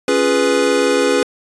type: chord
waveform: square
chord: C# dominant seventh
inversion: none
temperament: equal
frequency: 277.2 / 349.2 / 415.3 / 493.9 Hz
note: C#4 / E#4 / G#4 / B4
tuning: 0 / 0 / 0 / 0 cents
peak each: -20 / -23 / -18 / -17 dBFS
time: 0.08-1.23 s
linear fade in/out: 2 ms
effects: resampled to 22050 Hz